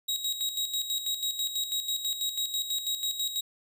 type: tone with tremolo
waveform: sawtooth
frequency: 3814 Hz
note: A#7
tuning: 39 cents sharp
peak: -24 dBFS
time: 0.08-3.41 s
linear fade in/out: 10 ms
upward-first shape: square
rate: 6.1 Hz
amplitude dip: 60%
effects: none